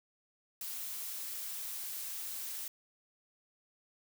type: noise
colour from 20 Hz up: blue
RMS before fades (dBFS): -41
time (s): 0.61-2.68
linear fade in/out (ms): 2
effects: none